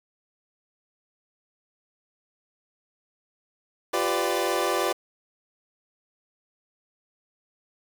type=chord; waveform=25% pulse; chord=G dominant seventh; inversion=third; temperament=equal with one note detuned; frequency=349.2 / 392 / 500.8 / 587.3 Hz; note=F4 / G4 / B4 / D5; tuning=0 / 0 / +24 / 0 cents; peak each=-25 dBFS; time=3.93-4.93 s; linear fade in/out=10 ms; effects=7-bit